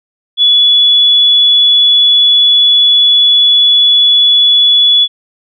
sine tone, 3415 Hz, G#7, 48 cents sharp, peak -4 dBFS, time 0.37-5.08 s, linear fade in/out 50 ms, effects none

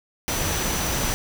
sine tone in noise, 5950 Hz, F#8, 9 cents sharp, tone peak -32 dBFS, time 0.28-1.14 s, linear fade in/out 0 ms, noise pink, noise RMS -25 dBFS, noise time 0.28-1.14 s, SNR -10 dB, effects none

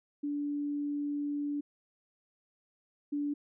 sine tone pair in turn, 290 / 290 Hz, D4 / D4, -22 / -22 cents, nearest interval unison, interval 0 cents, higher neither, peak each -31 / -30 dBFS, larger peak second, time 0.23-1.61 / 3.12-3.34 s, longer first, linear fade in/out 10 ms, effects none

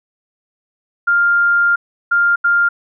sine tone bursts at uneven times, 1400 Hz, F6, 4 cents sharp, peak -10 dBFS, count 3, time 1.07-1.76 / 2.11-2.36 / 2.44-2.69 s, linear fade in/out 10 ms, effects none

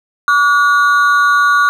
triangle ring-modulated tone, 1297 Hz, E6, 28 cents flat, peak -3 dBFS, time 0.28-1.69 s, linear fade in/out 0 ms, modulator 148 Hz, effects none

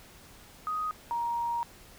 sine tone pair in turn, 1250 / 940.8 Hz, D#6 / A#5, +8 / +16 cents, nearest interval perfect fourth, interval 492 cents, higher first, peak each -29 / -28 dBFS, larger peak second, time 0.67-0.91 / 1.11-1.63 s, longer second, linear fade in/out 0 ms, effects pink hiss -53 dBFS RMS until 1.98 s

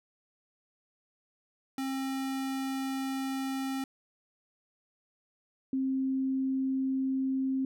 square / sine tone pair in turn, 267.4 / 265.1 Hz, C4 / C4, +38 / +23 cents, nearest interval unison, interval 15 cents, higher first, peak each -32 / -27 dBFS, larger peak second, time 1.78-3.84 / 5.73-7.65 s, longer first, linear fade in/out 2 ms, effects none

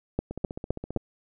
two click trains, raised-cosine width 2 ms, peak -12 / -21 dBFS, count 4 / 11, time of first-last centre 0.19-0.963 / 0.31-0.972 s, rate 3.88 / 15.1 Hz, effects none

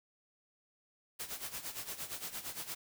white noise with tremolo, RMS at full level -40 dBFS, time 1.19-2.75 s, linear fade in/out 10 ms, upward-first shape sine, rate 8.7 Hz, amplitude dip 75%, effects none

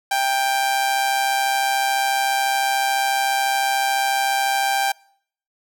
sawtooth tone with amplitude modulation, 789 Hz, G5, 11 cents sharp, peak -12 dBFS, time 0.11-4.92 s, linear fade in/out 5 ms, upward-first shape sine, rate 134 Hz, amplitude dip 45%, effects noise-tail reverb RT60 0.6 s tail -25 dB re dry

